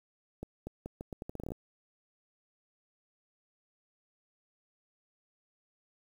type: accelerating click train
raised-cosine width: 2 ms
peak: -26 dBFS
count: 14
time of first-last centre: 0.43-1.52 s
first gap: 240 ms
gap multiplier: 0.79
effects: 9-bit